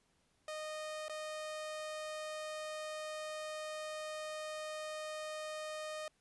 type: tone with dropouts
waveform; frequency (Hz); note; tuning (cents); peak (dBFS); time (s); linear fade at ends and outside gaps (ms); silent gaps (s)
sawtooth; 617; D#5; -15; -37; 0.48-6.08; 2; 1.083-1.095
effects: pink hiss -75 dBFS RMS until 6.2 s + resampled to 24000 Hz